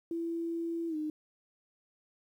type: tone with pitch glide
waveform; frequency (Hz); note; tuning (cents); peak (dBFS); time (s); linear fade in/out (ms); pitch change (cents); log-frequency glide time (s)
sine; 334.4 to 306.6; E4 to D#4; +25 to -25; -32; 0.11-1.1; 2; -150; 0.88-0.96
effects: 11-bit